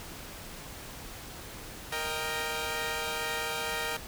10% pulse chord, Eb major, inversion second, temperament equal with one note detuned, 466.2 / 622.3 / 789 Hz, Bb4 / Eb5 / G5, 0 / 0 / +11 cents, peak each -26 / -29 / -29 dBFS, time 1.92-3.97 s, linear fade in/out 5 ms, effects pink hiss -44 dBFS RMS until 4.07 s

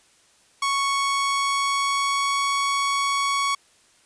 sawtooth tone with pitch glide, 1108.7 to 1115.8 Hz, C#6 to C#6, 0 to +11 cents, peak -17 dBFS, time 0.62-3.55 s, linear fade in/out 5 ms, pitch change +11 cents, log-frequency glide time 0.86-2.41 s, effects white hiss -58 dBFS RMS until 4.05 s + resampled to 22050 Hz

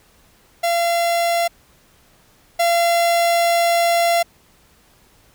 45% pulse tone pair in turn, 684 / 684 Hz, F5 / F5, -36 / -36 cents, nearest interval unison, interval 0 cents, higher neither, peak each -16 / -14 dBFS, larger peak second, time 0.63-1.48 / 2.59-4.23 s, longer second, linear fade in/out 10 ms, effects pink hiss -54 dBFS RMS until 5.34 s

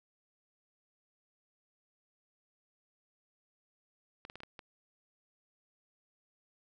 clicks, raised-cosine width 0.3 ms, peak -30 dBFS, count 6, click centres 4.251 / 4.299 / 4.356 / 4.404 / 4.434 / 4.592 s, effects none

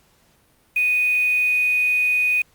sine tone with quantisation, 2486 Hz, D#7, 2 cents flat, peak -16 dBFS, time 0.76-2.42 s, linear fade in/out 5 ms, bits 6, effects pink hiss -59 dBFS RMS until 2.54 s + Opus 48 kbps

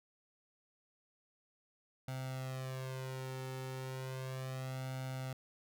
sawtooth tone with flanger, 130.81 Hz, C3, in tune, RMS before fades -42 dBFS, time 2.08-5.33 s, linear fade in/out 2 ms, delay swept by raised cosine 1.4 to 2.26 ms, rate 0.34 Hz, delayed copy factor +0.95, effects none

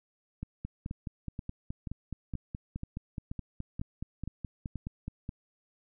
two click trains, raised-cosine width 5 ms, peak -24 / -24 dBFS, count 23 / 10, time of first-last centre 0.65-5.291 / 0.43-4.757 s, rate 4.74 / 2.08 Hz, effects none

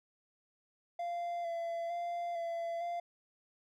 triangle tone with vibrato, 684 Hz, F5, 36 cents flat, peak -33 dBFS, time 0.99-3 s, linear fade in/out 5 ms, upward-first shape square, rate 1.1 Hz, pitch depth 21 cents each way, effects none

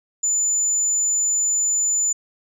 sine tone, 7020 Hz, A8, 5 cents flat, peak -16 dBFS, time 0.23-2.13 s, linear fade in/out 10 ms, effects tanh soft clip ceiling -14 dBFS

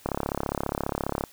click train, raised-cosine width 1 ms, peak -12 dBFS, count 42, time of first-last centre 0.06-1.238 s, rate 34.8 Hz, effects white hiss -53 dBFS RMS until 1.32 s

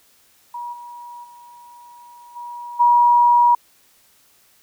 sine tone with level steps, 960 Hz, B5, 49 cents flat, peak -27 / -34 / -41 / -30 / -10 dBFS, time 0.54-3.55 s, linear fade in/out 5 ms, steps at 0.72 / 1.23 / 2.35 / 2.79 s, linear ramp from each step 20 ms, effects white hiss -56 dBFS RMS until 4.62 s

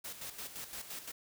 white noise with tremolo, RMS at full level -43 dBFS, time 0.04-1.12 s, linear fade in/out 10 ms, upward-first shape square, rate 5.8 Hz, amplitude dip 60%, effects none

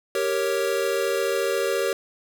square chord, G diminished, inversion none, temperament equal, 392 / 466.2 / 554.4 Hz, G4 / Bb4 / Db5, 0 / 0 / 0 cents, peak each -27 dBFS, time 0.15-1.93 s, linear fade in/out 2 ms, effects none

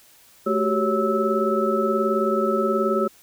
sine tone cluster, 217.9 / 374.9 / 393.6 / 554 / 1306 Hz, A3 / F#4 / G4 / C#5 / E6, -17 / +23 / +7 / -1 / -17 cents, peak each -25 dBFS, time 0.46-3.08 s, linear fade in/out 10 ms, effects white hiss -53 dBFS RMS until 3.22 s

